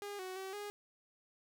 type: tone with pitch steps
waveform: sawtooth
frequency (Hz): 407.2 / 372.3 / 382.3 / 411.8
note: G#4 / F#4 / G4 / G#4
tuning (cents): -34 / +11 / -43 / -15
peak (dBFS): -38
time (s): 0.02-0.7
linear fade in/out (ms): 0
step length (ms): 170
effects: none